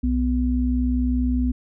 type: tone pair together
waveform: sine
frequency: 62.5 / 250 Hz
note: B1 / B3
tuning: +21 / +21 cents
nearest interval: 2 octaves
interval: 2400 cents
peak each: -21 dBFS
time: 0.03-1.52 s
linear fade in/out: 10 ms
effects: none